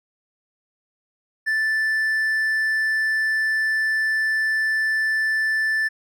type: tone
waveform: triangle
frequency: 1760 Hz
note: A6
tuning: in tune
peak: -17 dBFS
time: 1.46-5.89 s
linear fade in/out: 20 ms
effects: none